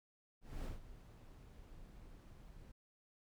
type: noise with ADSR envelope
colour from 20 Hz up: brown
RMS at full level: -42 dBFS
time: 0.41-2.72 s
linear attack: 230 ms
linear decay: 150 ms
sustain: -14 dB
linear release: 8 ms
effects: none